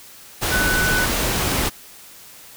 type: tone in noise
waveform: sine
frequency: 1495 Hz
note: F#6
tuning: 17 cents sharp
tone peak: -19 dBFS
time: 0.51-1.06 s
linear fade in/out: 20 ms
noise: pink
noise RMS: -21 dBFS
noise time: 0.41-1.7 s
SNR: -1 dB
effects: white hiss -43 dBFS RMS until 2.56 s